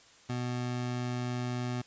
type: tone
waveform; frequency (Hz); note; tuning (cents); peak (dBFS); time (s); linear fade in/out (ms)
25% pulse; 123.47; B2; 0; -28; 0.29-1.82; 10
effects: white hiss -58 dBFS RMS until 1.86 s + resampled to 16000 Hz